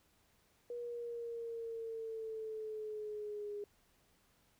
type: linear sweep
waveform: sine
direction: down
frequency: 481.4 to 410 Hz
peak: -40 dBFS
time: 0.7-3.64 s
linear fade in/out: 2 ms
effects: pink hiss -72 dBFS RMS until 4.59 s